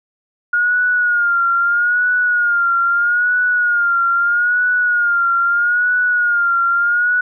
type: tone with vibrato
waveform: sine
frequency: 1427 Hz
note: F6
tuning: 37 cents sharp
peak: -12 dBFS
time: 0.53-7.21 s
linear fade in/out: 5 ms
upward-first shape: sine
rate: 0.78 Hz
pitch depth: 60 cents each way
effects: none